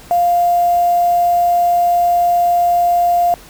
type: tone with quantisation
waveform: sine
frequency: 700 Hz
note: F5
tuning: 4 cents sharp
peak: -10 dBFS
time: 0.11-3.34 s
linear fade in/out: 0 ms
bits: 5
effects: added 50 Hz sine -44 dBFS peak until 3.49 s + pink hiss -40 dBFS RMS until 3.49 s

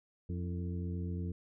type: harmonic tone with a mistuned harmonic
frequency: 88.6 Hz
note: F2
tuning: 25 cents sharp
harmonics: 1 / 2 / 3 / 4 / 5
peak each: -36 / -40 / -47 / -48 / -51 dBFS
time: 0.29-1.32 s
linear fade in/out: 5 ms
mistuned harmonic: 4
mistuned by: -73 cents
effects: none

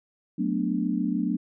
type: chord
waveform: sine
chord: B minor seventh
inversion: second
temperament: equal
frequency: 185 / 220 / 246.9 / 293.7 Hz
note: F#3 / A3 / B3 / D4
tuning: 0 / 0 / 0 / 0 cents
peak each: -29 dBFS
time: 0.38-1.37 s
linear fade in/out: 10 ms
effects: none

